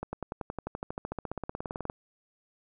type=accelerating click train; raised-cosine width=1 ms; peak=-20 dBFS; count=28; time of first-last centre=0.03-1.899 s; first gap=100 ms; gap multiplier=0.97; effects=none